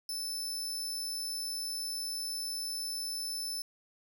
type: tone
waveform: sawtooth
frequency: 5274 Hz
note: E8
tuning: in tune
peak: -32 dBFS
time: 0.09-3.62 s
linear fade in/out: 2 ms
effects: none